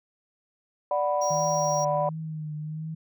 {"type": "chord", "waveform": "sine", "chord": "B minor", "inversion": "first", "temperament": "equal", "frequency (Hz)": [587.3, 740, 987.8], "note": ["D5", "F#5", "B5"], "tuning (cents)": [0, 0, 0], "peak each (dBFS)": [-25, -28, -28], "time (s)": [0.91, 2.09], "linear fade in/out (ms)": 2}
{"type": "tone", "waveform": "triangle", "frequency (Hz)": 5700, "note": "F8", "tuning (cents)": 34, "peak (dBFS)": -30, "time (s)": [1.21, 1.85], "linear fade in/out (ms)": 10}
{"type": "tone with vibrato", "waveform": "sine", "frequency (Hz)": 155.4, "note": "D#3", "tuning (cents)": -2, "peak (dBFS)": -31, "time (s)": [1.3, 2.95], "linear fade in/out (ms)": 10, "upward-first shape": "triangle", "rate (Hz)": 1.4, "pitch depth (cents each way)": 51}
{"effects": ["tanh soft clip ceiling -11 dBFS"]}